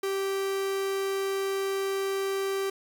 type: tone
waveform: 45% pulse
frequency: 390 Hz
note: G4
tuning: 9 cents flat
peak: -27 dBFS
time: 0.03-2.7 s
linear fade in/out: 5 ms
effects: 9-bit

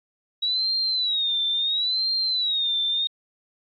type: tone with vibrato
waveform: sine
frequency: 3859 Hz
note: B7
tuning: 41 cents flat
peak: -21 dBFS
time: 0.42-3.07 s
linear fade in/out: 10 ms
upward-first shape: sine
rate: 0.73 Hz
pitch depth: 140 cents each way
effects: AAC 32 kbps

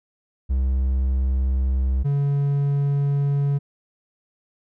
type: tone pair in turn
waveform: triangle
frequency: 65.41 / 141.43 Hz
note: C2 / C#3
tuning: 0 / +35 cents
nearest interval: octave + minor second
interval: 1335 cents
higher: second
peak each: -16 dBFS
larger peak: neither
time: 0.49-2.04 / 2.04-3.59 s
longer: neither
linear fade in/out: 20 ms
effects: none

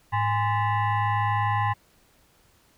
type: tone with frequency modulation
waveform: sine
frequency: 106.4 Hz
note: G#2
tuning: 42 cents sharp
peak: -21 dBFS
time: 0.12-1.74 s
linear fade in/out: 20 ms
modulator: 927 Hz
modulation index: 1.4
effects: pink hiss -61 dBFS RMS until 2.77 s

